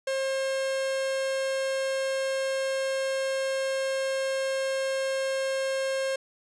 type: tone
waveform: 45% pulse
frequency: 535 Hz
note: C5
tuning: 38 cents sharp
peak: -26 dBFS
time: 0.07-6.16 s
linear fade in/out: 5 ms
effects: resampled to 22050 Hz + 10-bit